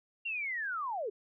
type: linear sweep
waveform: sine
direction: down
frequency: 2794 to 380.6 Hz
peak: -33 dBFS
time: 0.25-1.1 s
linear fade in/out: 10 ms
effects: none